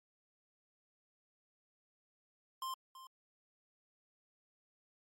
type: tone with echo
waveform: square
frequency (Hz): 1049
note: C6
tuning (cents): +4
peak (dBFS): -39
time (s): 2.62-2.74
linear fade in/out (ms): 2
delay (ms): 330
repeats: 1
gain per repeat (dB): -13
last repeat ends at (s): 3.07
effects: MP3 64 kbps